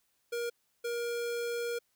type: tone bursts at uneven times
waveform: square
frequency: 473.2 Hz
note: A#4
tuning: 26 cents sharp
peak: -33 dBFS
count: 2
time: 0.32-0.5 / 0.84-1.79 s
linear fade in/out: 10 ms
effects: white hiss -75 dBFS RMS until 1.95 s